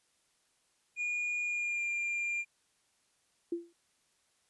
triangle tone with pitch glide, 2436 to 2394 Hz, D#7 to D7, -37 to +33 cents, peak -30 dBFS, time 0.96-2.45 s, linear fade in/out 50 ms, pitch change -30 cents, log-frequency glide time 1.43-1.88 s
sine tone with exponential decay, 341.3 Hz, F4, 40 cents flat, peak -28 dBFS, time 3.52-3.73 s, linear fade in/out 5 ms, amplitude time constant 44 ms
effects white hiss -73 dBFS RMS until 4.49 s + resampled to 24000 Hz

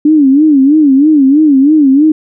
sine tone with vibrato, 288.1 Hz, D4, 33 cents flat, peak -3 dBFS, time 0.05-2.12 s, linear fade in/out 5 ms, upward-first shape sine, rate 3.1 Hz, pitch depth 150 cents each way, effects none

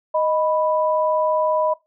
sine tone pair together, 622.3 / 987.8 Hz, D#5 / B5, 0 / 0 cents, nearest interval minor sixth, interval 800 cents, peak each -18 / -21 dBFS, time 0.14-1.74 s, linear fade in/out 10 ms, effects noise-tail reverb RT60 0.2 s tail -20 dB re dry

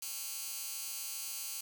15% pulse tone with high-pass filter, 272.5 Hz, C#4, 29 cents flat, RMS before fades -41 dBFS, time 0.02-1.61 s, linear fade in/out 5 ms, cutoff 6500 Hz, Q 0.62, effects none

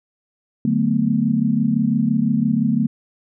sine tone cluster, 148.6 / 186.2 / 221.1 / 247 Hz, D3 / F#3 / A3 / B3, +21 / +11 / +9 / 0 cents, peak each -23 / -24 / -18 / -21 dBFS, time 0.65-2.87 s, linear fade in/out 2 ms, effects none

